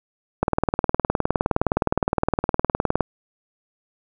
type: click train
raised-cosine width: 1 ms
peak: -4 dBFS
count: 51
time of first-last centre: 0.43-3.007 s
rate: 19.4 Hz
effects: none